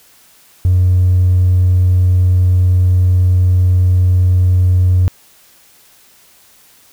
sine tone with hard clipping, 91 Hz, F#2, 28 cents flat, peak -8 dBFS, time 0.65-5.08 s, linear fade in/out 0 ms, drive 1 dB, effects white hiss -47 dBFS RMS until 6.92 s

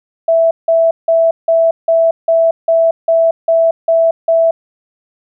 sine tone bursts, 659.3 Hz, E5, in tune, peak -7 dBFS, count 11, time 0.28-4.51 s, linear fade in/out 5 ms, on 230 ms, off 170 ms, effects none

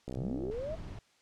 click train, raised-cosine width 2 ms, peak -26 dBFS, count 28, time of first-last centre 0.08-0.5 s, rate 64.3 Hz
sine linear sweep, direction up, 92 to 664 Hz, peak -35 dBFS, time 0.16-0.76 s, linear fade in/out 20 ms
brown noise, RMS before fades -43 dBFS, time 0.51-0.99 s, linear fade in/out 2 ms
effects white hiss -67 dBFS RMS until 1.21 s + low-pass 6000 Hz 12 dB/octave

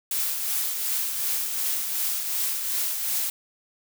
blue noise with tremolo, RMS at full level -25 dBFS, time 0.11-3.3 s, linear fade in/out 2 ms, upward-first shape triangle, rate 2.7 Hz, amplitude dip 45%, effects none

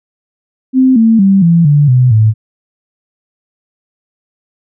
sine tone with pitch steps, 260 / 225 / 194.78 / 168.59 / 145.92 / 126.3 / 109.32 Hz, C4 / A3 / G3 / E3 / D3 / B2 / A2, -11 / +39 / -11 / +39 / -11 / +39 / -11 cents, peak -4 dBFS, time 0.73-2.34 s, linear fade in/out 50 ms, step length 230 ms, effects none

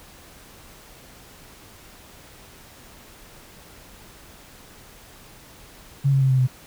sine tone with pitch steps, 138.59 / 135.82 / 133.1 / 130.43 / 127.82 Hz, C#3 / C#3 / C3 / C3 / C3, 0 / -35 / +30 / -5 / -40 cents, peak -15 dBFS, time 6.04-6.475 s, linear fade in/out 20 ms, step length 87 ms, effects pink hiss -47 dBFS RMS until 6.66 s

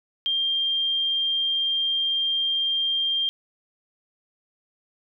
sine tone, 3191 Hz, G7, 30 cents sharp, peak -21 dBFS, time 0.26-3.29 s, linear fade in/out 0 ms, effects none

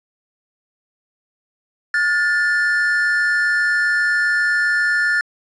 triangle tone pair together, 1432.5 / 1760 Hz, F6 / A6, +44 / 0 cents, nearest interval major third, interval 356 cents, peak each -17 / -15 dBFS, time 1.94-5.21 s, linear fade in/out 2 ms, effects resampled to 22050 Hz + 8-bit

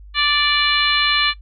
harmonic tone, 586 Hz, D5, 4 cents flat, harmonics 2 / 3 / 4 / 5 / 6 / 7, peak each -22 / -22 / -22 / -22 / -22 / -22 dBFS, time 0.14-1.34 s, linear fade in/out 50 ms, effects noise-tail reverb RT60 0.1 s tail -18 dB re dry + added 50 Hz sine -37 dBFS peak until 1.41 s

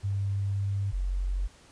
sine tone pair in turn, 99.1 / 46.07 Hz, G2 / F#1, +19 / -7 cents, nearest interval octave + minor second, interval 1326 cents, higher first, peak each -26 dBFS, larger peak neither, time 0.03-0.92 / 0.92-1.48 s, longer first, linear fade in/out 20 ms, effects pink hiss -56 dBFS RMS until 1.71 s + resampled to 22050 Hz

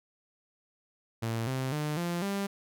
sawtooth tone with pitch steps, 114.1 / 131.07 / 150.56 / 172.94 / 198.66 Hz, A#2 / C3 / D3 / F3 / G3, -37 / +3 / +43 / -17 / +23 cents, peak -26 dBFS, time 1.22-2.47 s, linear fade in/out 10 ms, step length 250 ms, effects none

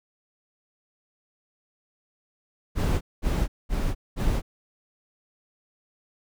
brown noise bursts, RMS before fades -23 dBFS, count 4, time 2.75-4.42 s, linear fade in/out 50 ms, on 260 ms, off 210 ms, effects none

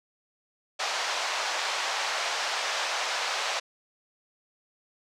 pink band-pass noise, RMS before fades -30 dBFS, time 0.79-3.6 s, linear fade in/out 10 ms, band 640 to 6300 Hz, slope 24 dB/octave, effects none

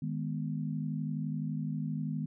sine chord, G# minor, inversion second, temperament equal, 155.56 / 207.7 / 246.9 Hz, D#3 / G#3 / B3, 0 / 0 / 0 cents, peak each -34 / -38 / -38 dBFS, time 0.02-2.26 s, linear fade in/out 5 ms, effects none

